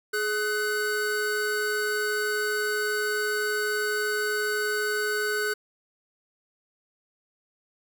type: tone pair together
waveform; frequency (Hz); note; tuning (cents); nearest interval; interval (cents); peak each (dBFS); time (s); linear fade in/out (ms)
square; 421.3 / 1501.3; G#4 / F#6; +25 / +25; octave + minor seventh; 2200; -29 / -28; 0.13-5.54; 10
effects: none